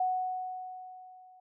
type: tone with level ramp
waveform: sine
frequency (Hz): 740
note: F#5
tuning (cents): 0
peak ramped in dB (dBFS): -25 to -54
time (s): 0-1.4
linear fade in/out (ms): 5
effects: none